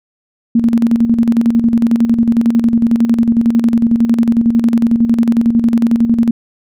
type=tone with tremolo; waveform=sine; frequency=231.9 Hz; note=A#3; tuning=9 cents flat; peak=-6 dBFS; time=0.55-6.31 s; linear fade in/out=5 ms; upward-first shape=square; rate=11 Hz; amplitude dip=60%; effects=none